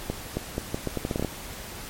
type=accelerating click train; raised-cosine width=2 ms; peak=-13 dBFS; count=12; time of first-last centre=0.1-1.247 s; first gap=270 ms; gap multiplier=0.78; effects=pink hiss -39 dBFS RMS until 1.89 s + MP3 64 kbps